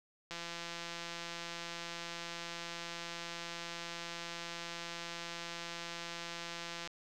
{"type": "click train", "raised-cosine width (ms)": 0.2, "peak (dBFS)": -25, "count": 1117, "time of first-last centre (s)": [0.31, 6.875], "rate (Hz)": 170, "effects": []}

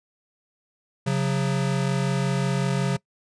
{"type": "tone pair together", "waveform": "square", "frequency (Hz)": [135.8, 181.27], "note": ["C#3", "F#3"], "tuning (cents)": [-35, -35], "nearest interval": "perfect fourth", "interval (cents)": 500, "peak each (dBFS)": [-24, -26], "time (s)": [1.06, 2.97], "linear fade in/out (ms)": 10, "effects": ["noise-tail reverb RT60 0.1 s tail -22 dB re dry", "resampled to 22050 Hz"]}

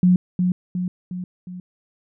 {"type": "tone with echo", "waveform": "sine", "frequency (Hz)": 180.7, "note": "F#3", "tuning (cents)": -41, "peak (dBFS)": -11, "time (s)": [0.03, 0.16], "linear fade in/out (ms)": 2, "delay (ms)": 360, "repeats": 4, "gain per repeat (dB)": -5, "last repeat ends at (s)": 1.6, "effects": []}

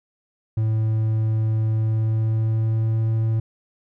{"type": "tone with pitch glide", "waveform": "triangle", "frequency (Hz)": [110, 111.66], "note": ["A2", "A2"], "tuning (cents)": [0, 26], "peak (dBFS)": -16, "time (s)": [0.57, 3.4], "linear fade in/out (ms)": 5, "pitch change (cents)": 26, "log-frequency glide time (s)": [1.71, 3.08], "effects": []}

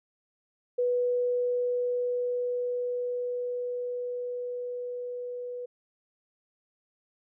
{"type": "tone with level ramp", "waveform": "sine", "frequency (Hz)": 491.3, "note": "B4", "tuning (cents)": -9, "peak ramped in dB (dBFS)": [-23, -34], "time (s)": [0.78, 5.66], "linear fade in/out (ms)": 10, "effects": []}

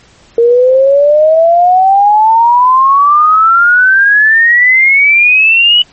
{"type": "exponential sweep", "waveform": "sine", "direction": "up", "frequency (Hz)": [461.9, 2960], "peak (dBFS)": -3, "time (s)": [0.38, 5.82], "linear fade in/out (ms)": 2, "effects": ["pink hiss -43 dBFS RMS until 5.92 s", "MP3 32 kbps"]}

